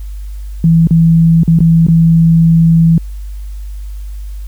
sine tone with dropouts, 164.81 Hz, E3, in tune, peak -4 dBFS, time 0.64-2.98 s, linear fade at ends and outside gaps 2 ms, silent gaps 0.872-0.908 / 1.434-1.478 / 1.589-1.604 / 1.867-1.884 s, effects added 50 Hz sine -21 dBFS peak until 4.47 s + white hiss -47 dBFS RMS until 4.47 s

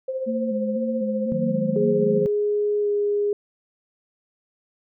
sine tone with tremolo, 523.3 Hz, C5, in tune, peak -22 dBFS, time 0.08-2.27 s, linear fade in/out 5 ms, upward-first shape triangle, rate 15 Hz, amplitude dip 60%
sine tone with vibrato, 220 Hz, A3, in tune, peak -24 dBFS, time 0.26-2.2 s, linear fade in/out 20 ms, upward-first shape square, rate 2 Hz, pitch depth 59 cents each way
sine chord, D# minor, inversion none, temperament equal with one note detuned, 158.37 / 185 / 233.1 Hz, D#3 / F#3 / A#3, +31 / 0 / 0 cents, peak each -28 / -27 / -32 dBFS, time 1.32-2.26 s, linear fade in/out 0 ms
sine tone with pitch glide, 415.3 to 411 Hz, G#4 to G#4, 0 to -18 cents, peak -19 dBFS, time 1.76-3.33 s, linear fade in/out 2 ms, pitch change -18 cents, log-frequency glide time 2.81-2.88 s
effects none

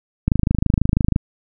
click train, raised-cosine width 5 ms, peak -3 dBFS, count 24, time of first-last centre 0.28-1.161 s, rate 26.1 Hz, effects none

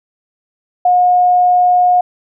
sine tone, 720 Hz, F#5, 47 cents flat, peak -7 dBFS, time 0.85-2.01 s, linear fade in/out 5 ms, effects none

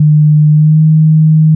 sine tone with pitch glide, 151.4 to 156.56 Hz, D#3 to D#3, -47 to +11 cents, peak -3 dBFS, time 0-1.55 s, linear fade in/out 5 ms, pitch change +58 cents, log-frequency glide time 0.52-0.81 s, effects none

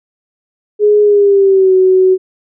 sine tone with pitch glide, 417.4 to 374 Hz, G#4 to F#4, +9 to +19 cents, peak -5 dBFS, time 0.79-2.18 s, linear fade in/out 50 ms, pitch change -190 cents, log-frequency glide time 1.02-1.74 s, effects none

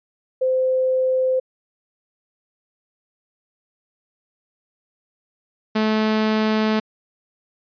sine / sawtooth tone pair in turn, 517 / 216.9 Hz, C5 / A3, -21 / -25 cents, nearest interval octave + minor third, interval 1504 cents, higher first, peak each -16 / -13 dBFS, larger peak second, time 0.41-1.4 / 5.75-6.8 s, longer second, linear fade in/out 10 ms, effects resampled to 11025 Hz

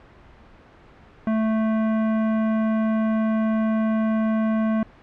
sine tone with hard clipping, 220 Hz, A3, in tune, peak -21 dBFS, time 1.27-4.83 s, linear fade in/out 2 ms, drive 16 dB, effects pink hiss -49 dBFS RMS until 5.02 s + low-pass 2000 Hz 12 dB/octave

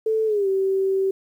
sine tone with pitch glide, 440.1 to 385.3 Hz, A4 to G4, 0 to -30 cents, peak -18 dBFS, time 0.06-1.11 s, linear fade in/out 5 ms, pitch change -230 cents, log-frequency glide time 0.26-0.48 s, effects 9-bit

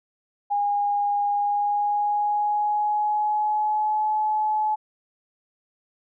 sine tone with pitch glide, 817 to 856.1 Hz, G#5 to A5, -29 to -48 cents, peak -20 dBFS, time 0.5-4.76 s, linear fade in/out 20 ms, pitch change +81 cents, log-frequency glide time 1.31-4.09 s, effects none

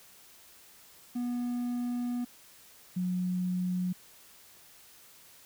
triangle / sine tone pair in turn, 243.4 / 181.5 Hz, B3 / F#3, -25 / -33 cents, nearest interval perfect fourth, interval 508 cents, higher first, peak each -28 dBFS, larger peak neither, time 1.15-2.25 / 2.96-3.93 s, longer first, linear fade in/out 10 ms, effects white hiss -56 dBFS RMS until 5.45 s

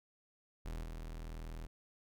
40% pulse tone with level steps, 40.41 Hz, E1, 34 cents flat, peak -39 / -42 dBFS, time 0.65-1.67 s, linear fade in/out 10 ms, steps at 0.83 s, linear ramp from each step 5 ms, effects none

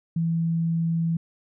sine tone, 165.6 Hz, E3, 8 cents sharp, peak -21 dBFS, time 0.16-1.17 s, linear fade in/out 5 ms, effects none

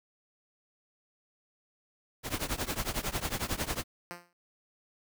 pink noise with tremolo, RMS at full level -30 dBFS, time 2.23-3.84 s, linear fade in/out 50 ms, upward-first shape triangle, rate 11 Hz, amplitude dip 95%
5% pulse tone with exponential decay, 174.61 Hz, F3, in tune, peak -25 dBFS, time 4.11-4.33 s, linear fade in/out 0 ms, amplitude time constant 47 ms
effects none

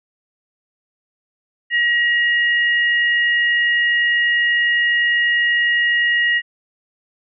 sine tone pair together, 1904 / 2853 Hz, A#6 / F7, +36 / +36 cents, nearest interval perfect fifth, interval 700 cents, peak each -14 / -23 dBFS, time 1.7-6.42 s, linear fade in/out 50 ms, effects none

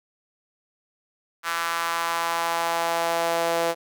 sawtooth tone with high-pass filter sweep, 167.9 Hz, E3, 32 cents sharp, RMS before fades -25 dBFS, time 1.43-3.75 s, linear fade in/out 50 ms, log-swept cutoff 1300 to 550 Hz, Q 2.4, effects none

